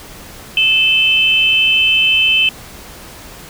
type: tone pair together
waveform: sine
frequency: 2621 / 3067 Hz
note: E7 / G7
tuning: -11 / -38 cents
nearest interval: minor third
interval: 273 cents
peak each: -12 dBFS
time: 0.57-2.49 s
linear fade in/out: 2 ms
effects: pink hiss -35 dBFS RMS until 3.49 s